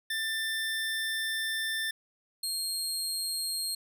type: tone pair in turn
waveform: 25% pulse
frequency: 1780 / 4234 Hz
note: A6 / C8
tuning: +20 / +20 cents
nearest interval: octave + minor third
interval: 1500 cents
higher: second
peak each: -26 dBFS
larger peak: neither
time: 0.1-1.91 / 2.43-3.75 s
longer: first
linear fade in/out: 5 ms
effects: none